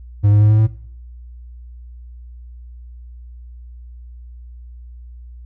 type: tone with pitch steps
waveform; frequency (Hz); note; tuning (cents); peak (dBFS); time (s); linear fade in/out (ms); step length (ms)
triangle; 102.5 / 104.17 / 105.87 / 107.6 / 109.35; G#2 / G#2 / G#2 / A2 / A2; -22 / +6 / +34 / -38 / -10; -7; 0.23-0.675; 20; 89
effects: noise-tail reverb RT60 0.6 s tail -19 dB re dry + added 60 Hz sine -34 dBFS peak until 5.45 s